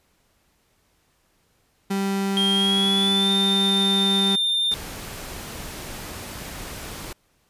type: tone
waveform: 35% pulse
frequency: 196 Hz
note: G3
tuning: in tune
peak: -20 dBFS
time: 1.9-4.36 s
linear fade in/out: 10 ms
type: tone with pitch glide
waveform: triangle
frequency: 3213 to 3606 Hz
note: G7 to A7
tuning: +42 to +42 cents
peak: -18 dBFS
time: 2.37-4.74 s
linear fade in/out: 0 ms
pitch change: +200 cents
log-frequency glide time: 2.54-3.32 s
type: noise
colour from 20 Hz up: pink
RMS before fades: -35 dBFS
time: 4.71-7.13 s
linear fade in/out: 5 ms
effects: pink hiss -65 dBFS RMS until 7.49 s + resampled to 32000 Hz